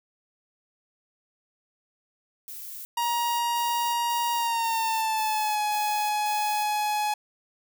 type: noise bursts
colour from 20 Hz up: violet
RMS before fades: -39 dBFS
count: 8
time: 2.48-6.63 s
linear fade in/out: 0 ms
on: 370 ms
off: 170 ms
type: tone with pitch glide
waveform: 45% pulse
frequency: 945 to 841.9 Hz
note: A#5 to G#5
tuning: +23 to +23 cents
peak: -24 dBFS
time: 2.97-7.14 s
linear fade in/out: 5 ms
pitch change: -200 cents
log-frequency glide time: 4.32-5.6 s
effects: none